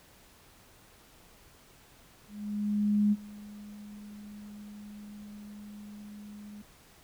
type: tone with ADSR envelope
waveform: sine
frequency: 207.6 Hz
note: G#3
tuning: in tune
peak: -21 dBFS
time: 2.27-6.62 s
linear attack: 850 ms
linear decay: 38 ms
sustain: -22 dB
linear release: 7 ms
effects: pink hiss -58 dBFS RMS until 7.03 s